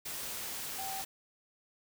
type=tone in noise; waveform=sine; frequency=774 Hz; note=G5; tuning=22 cents flat; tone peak=-39 dBFS; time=0.78-1.02 s; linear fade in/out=10 ms; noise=white; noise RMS=-40 dBFS; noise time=0.05-1.05 s; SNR=-2 dB; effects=none